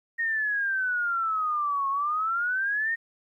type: exponential two-way sweep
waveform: sine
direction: down then up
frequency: 1864.7 to 1087 to 1864.7 Hz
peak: -24 dBFS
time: 0.18-2.96 s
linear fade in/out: 20 ms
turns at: 1.89 s
effects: 11-bit

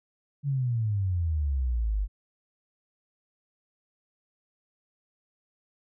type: exponential sweep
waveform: sine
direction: down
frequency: 145.5 to 47.34 Hz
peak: -24 dBFS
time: 0.43-2.08 s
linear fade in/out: 50 ms
effects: none

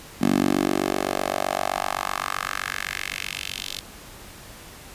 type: tone with high-pass filter sweep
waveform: 10% pulse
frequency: 47.8 Hz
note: G1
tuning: 43 cents flat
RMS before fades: -26 dBFS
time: 0.21-3.81 s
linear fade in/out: 10 ms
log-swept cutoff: 230 to 3700 Hz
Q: 2.3
effects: pink hiss -43 dBFS RMS until 4.94 s + resampled to 32000 Hz

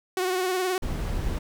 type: tone with vibrato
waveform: sawtooth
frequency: 368.9 Hz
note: F#4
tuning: 5 cents flat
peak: -20 dBFS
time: 0.17-0.78 s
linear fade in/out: 2 ms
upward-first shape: sine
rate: 19 Hz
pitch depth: 43 cents each way
type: noise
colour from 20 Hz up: brown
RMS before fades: -28 dBFS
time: 0.82-1.39 s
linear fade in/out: 10 ms
effects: none

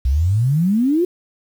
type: exponential sweep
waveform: sine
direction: up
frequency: 60.7 to 370 Hz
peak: -13 dBFS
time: 0.05-1.05 s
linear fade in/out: 5 ms
effects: 7-bit

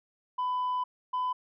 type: tone pair in turn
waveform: sine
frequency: 1000 / 1004.1 Hz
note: B5 / B5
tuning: +21 / +28 cents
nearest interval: unison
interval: 7 cents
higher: second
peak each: -25 / -25 dBFS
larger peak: neither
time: 0.38-0.84 / 1.13-1.33 s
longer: first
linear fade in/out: 10 ms
effects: tanh soft clip ceiling -26 dBFS

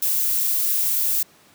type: noise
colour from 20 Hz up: violet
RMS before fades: -21 dBFS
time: 0.02-1.23 s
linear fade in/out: 5 ms
effects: pink hiss -53 dBFS RMS until 1.54 s + high-pass 150 Hz 12 dB/octave

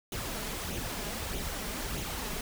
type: noise with flanger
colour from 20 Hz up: pink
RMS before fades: -36 dBFS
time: 0.12-2.41 s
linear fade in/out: 2 ms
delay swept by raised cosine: 0.3 to 4.9 ms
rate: 1.6 Hz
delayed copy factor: +0.55
effects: none

